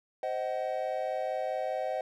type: chord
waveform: triangle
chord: C diminished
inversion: none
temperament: just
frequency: 523.3 / 627.9 / 753.5 Hz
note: C5 / Eb5 / Gb5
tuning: 0 / +16 / +31 cents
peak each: -33 / -32 / -33 dBFS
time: 0.23-2.01 s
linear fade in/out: 2 ms
effects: none